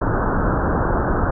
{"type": "low-pass noise", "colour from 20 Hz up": "pink", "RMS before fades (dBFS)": -19, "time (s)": [0.01, 1.31], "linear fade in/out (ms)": 10, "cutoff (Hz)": 1600, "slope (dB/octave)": 96, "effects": []}